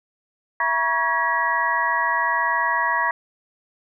sine tone cluster, 668 / 957 / 1118 / 1661 / 1920 Hz, E5 / A#5 / C#6 / G#6 / B6, +23 / +45 / +14 / 0 / -49 cents, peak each -31 / -23 / -25 / -25 / -24 dBFS, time 0.6-3.11 s, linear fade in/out 2 ms, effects none

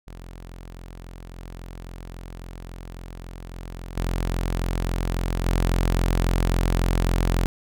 sawtooth tone with level steps, 43.65 Hz, F1, in tune, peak -34 / -32 / -30 / -19 / -15 dBFS, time 0.07-7.46 s, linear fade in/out 0 ms, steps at 1.37 / 3.54 / 3.97 / 5.46 s, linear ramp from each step 5 ms, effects none

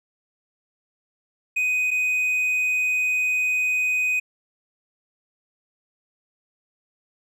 triangle tone pair in turn, 2500 / 2500 Hz, D#7 / D#7, +8 / +8 cents, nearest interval unison, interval 0 cents, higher neither, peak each -18 dBFS, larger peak neither, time 1.56-1.91 / 1.91-4.2 s, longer second, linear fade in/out 10 ms, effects none

